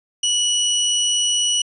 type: tone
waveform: 25% pulse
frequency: 2939 Hz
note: F#7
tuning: 12 cents flat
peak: -13 dBFS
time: 0.23-1.62 s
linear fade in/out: 5 ms
effects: resampled to 24000 Hz